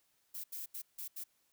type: noise bursts at uneven times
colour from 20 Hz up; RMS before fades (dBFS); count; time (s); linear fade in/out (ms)
violet; -43; 5; 0.34-0.44 / 0.52-0.66 / 0.74-0.82 / 0.98-1.08 / 1.16-1.24; 10
effects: white hiss -75 dBFS RMS until 1.52 s